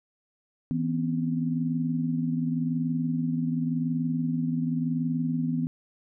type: tone cluster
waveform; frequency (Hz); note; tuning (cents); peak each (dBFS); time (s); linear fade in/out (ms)
sine; 162.1 / 248.2 / 269.1; E3 / B3 / C4; -29 / +9 / +49; -28 / -27 / -36; 0.71-5.67; 0
effects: none